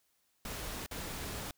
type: noise with dropouts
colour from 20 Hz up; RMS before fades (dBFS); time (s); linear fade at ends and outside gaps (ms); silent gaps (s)
pink; -41; 0.45-1.51; 2; 0.863-0.911
effects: white hiss -75 dBFS RMS until 1.57 s